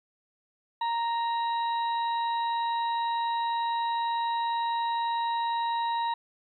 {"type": "harmonic tone with a mistuned harmonic", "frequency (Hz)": 931, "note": "A#5", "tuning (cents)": -2, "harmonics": [1, 2, 3, 4], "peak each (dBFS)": [-26, -41, -48, -40], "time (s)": [0.81, 6.14], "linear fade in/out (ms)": 5, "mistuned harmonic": 4, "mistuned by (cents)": 55, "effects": ["11-bit"]}